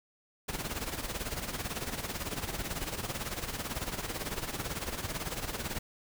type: noise with tremolo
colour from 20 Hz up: pink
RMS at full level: -34 dBFS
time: 0.48-5.79 s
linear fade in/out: 10 ms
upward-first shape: sine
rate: 18 Hz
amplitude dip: 70%
effects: none